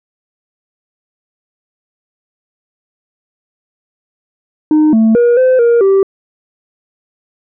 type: tone with pitch steps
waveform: sine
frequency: 307 / 222.2 / 477.8 / 514 / 470.6 / 389.2 Hz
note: D#4 / A3 / A#4 / C5 / A#4 / G4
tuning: -23 / +17 / +43 / -31 / +16 / -12 cents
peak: -3 dBFS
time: 4.71-6.03 s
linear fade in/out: 2 ms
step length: 220 ms
effects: tanh soft clip ceiling -5 dBFS